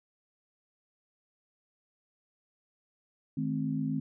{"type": "chord", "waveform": "sine", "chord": "A diminished", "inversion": "second", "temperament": "equal with one note detuned", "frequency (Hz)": [155.56, 214.4, 261.6], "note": ["Eb3", "A3", "C4"], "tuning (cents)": [0, -45, 0], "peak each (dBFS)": [-33, -35, -32], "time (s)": [3.37, 4], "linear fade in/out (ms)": 5, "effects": []}